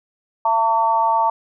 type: tone with amplitude modulation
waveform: sine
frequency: 904 Hz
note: A5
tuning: 47 cents sharp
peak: -10 dBFS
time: 0.45-1.3 s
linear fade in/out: 5 ms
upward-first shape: sine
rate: 231 Hz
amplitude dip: 90%
effects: none